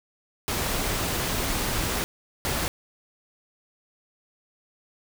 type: noise bursts at uneven times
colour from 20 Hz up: pink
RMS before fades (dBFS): -27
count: 2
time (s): 0.48-2.04 / 2.45-2.68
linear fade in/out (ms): 0
effects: none